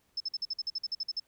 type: tone bursts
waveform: sine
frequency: 5250 Hz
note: E8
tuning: 8 cents flat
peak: -30 dBFS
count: 13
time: 0.17-1.199 s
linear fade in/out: 5 ms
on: 33 ms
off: 50 ms
effects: pink hiss -71 dBFS RMS until 1.27 s